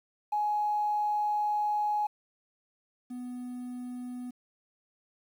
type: tone pair in turn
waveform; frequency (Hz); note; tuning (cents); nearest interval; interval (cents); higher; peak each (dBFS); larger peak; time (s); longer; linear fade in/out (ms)
triangle; 838 / 247.8; G#5 / B3; +15 / +6; octave + major sixth; 2109; first; -22 / -34; first; 0.32-2.07 / 3.1-4.31; first; 10
effects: tanh soft clip ceiling -24 dBFS + 10-bit